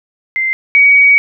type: tone pair in turn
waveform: sine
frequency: 2083 / 2258 Hz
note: C7 / C#7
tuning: -8 / +31 cents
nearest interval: minor second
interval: 139 cents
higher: second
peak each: -12 / -4 dBFS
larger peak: second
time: 0.36-0.53 / 0.75-1.18 s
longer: second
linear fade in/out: 0 ms
effects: none